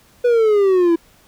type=exponential sweep; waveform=triangle; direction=down; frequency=493.9 to 329.6 Hz; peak=-9 dBFS; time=0.24-0.96 s; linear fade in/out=10 ms; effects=pink hiss -52 dBFS RMS until 1.27 s